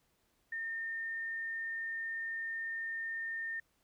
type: tone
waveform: sine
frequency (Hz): 1818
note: A#6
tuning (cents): -44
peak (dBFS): -36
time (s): 0.52-3.6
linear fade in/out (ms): 5
effects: pink hiss -75 dBFS RMS until 3.83 s